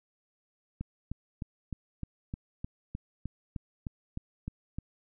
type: click train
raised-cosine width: 5 ms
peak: -23 dBFS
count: 14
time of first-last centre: 0.81-4.786 s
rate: 3.27 Hz
effects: none